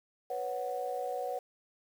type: chord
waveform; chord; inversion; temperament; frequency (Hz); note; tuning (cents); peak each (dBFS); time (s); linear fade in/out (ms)
sine; B suspended second; none; equal; 493.9 / 554.4 / 740; B4 / C#5 / F#5; 0 / 0 / 0; -37 / -38 / -36; 0.3-1.39; 5
effects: tanh soft clip ceiling -23 dBFS + 9-bit